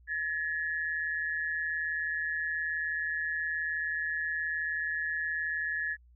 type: tone pair together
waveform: sine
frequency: 1707 / 1865.9 Hz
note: G#6 / A#6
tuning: +47 / +1 cents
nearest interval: major second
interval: 154 cents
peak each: -31 / -36 dBFS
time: 0.07-5.97 s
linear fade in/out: 50 ms
effects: added 60 Hz sine -56 dBFS peak until 6.15 s